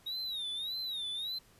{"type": "tone with vibrato", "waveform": "triangle", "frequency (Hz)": 3770, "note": "A#7", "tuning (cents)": 19, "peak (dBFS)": -34, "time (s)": [0.06, 1.39], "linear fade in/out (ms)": 10, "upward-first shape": "sine", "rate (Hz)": 1.7, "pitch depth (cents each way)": 140, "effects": ["pink hiss -63 dBFS RMS until 1.59 s", "resampled to 32000 Hz"]}